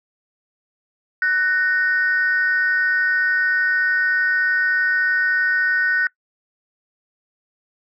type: tone pair together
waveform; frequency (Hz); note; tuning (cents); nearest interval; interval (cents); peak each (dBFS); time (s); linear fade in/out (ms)
sine; 1495 / 1848.4; F#6 / A#6; +17 / -15; major third; 368; -16 / -20; 1.22-6.07; 2
effects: noise-tail reverb RT60 0.1 s tail -22 dB re dry + tanh soft clip ceiling -9 dBFS